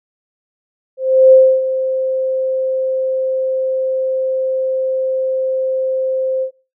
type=tone with ADSR envelope; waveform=sine; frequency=523.3 Hz; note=C5; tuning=in tune; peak=-3 dBFS; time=0.97-6.51 s; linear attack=350 ms; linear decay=290 ms; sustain=-12 dB; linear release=87 ms; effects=noise-tail reverb RT60 0.3 s tail -19 dB re dry